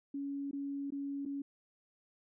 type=tone with dropouts; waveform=sine; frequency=280 Hz; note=C#4; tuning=18 cents sharp; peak=-36 dBFS; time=0.14-1.42 s; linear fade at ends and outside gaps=5 ms; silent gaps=0.512-0.53 / 0.905-0.921 / 1.253-1.259 s; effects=none